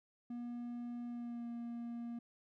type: tone with pitch glide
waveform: triangle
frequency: 240 to 235.7 Hz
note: B3 to A#3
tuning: -49 to +19 cents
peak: -39 dBFS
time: 0.3-2.19 s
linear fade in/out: 5 ms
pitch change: -32 cents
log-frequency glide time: 1.07-1.47 s
effects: none